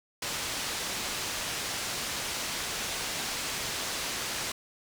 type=low-pass noise; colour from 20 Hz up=white; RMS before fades=-34 dBFS; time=0.22-4.52 s; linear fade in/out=5 ms; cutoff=6600 Hz; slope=12 dB/octave; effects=none